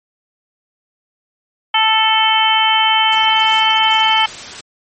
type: harmonic tone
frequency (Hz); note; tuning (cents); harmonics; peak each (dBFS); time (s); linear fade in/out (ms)
440; A4; 0; 2 / 3 / 4 / 5 / 6 / 7; -14 / -20 / -23 / -19 / -23 / -14; 1.74-4.26; 5
type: noise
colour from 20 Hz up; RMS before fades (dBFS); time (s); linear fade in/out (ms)
white; -30; 3.12-4.61; 5
effects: low-pass 12000 Hz 12 dB/octave + MP3 32 kbps